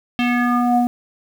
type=tone with low-pass filter sweep; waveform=square; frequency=243.4 Hz; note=B3; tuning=25 cents flat; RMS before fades=-17 dBFS; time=0.19-0.87 s; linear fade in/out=0 ms; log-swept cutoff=3000 to 560 Hz; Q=4.2; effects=7-bit